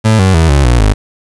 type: tone with pitch steps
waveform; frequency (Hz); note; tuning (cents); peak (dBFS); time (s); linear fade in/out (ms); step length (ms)
30% pulse; 110 / 94.66 / 81.46 / 70.1 / 60.33 / 51.91; A2 / F#2 / E2 / C#2 / B1 / G#1; 0 / +40 / -20 / +20 / -40 / 0; -3; 0.04-0.94; 20; 150
effects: resampled to 24000 Hz + 7-bit